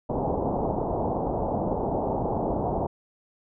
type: low-pass noise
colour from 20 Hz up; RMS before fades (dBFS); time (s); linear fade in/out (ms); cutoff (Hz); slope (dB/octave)
white; -27; 0.09-2.87; 10; 870; 48
effects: none